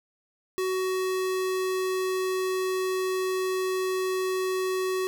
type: tone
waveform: square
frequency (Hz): 373.9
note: F#4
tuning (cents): +18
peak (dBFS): -26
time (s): 0.58-5.07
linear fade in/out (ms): 0
effects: none